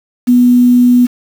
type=tone with quantisation; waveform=sine; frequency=245.6 Hz; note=B3; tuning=9 cents flat; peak=-4 dBFS; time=0.27-1.07 s; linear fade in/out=20 ms; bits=5; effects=none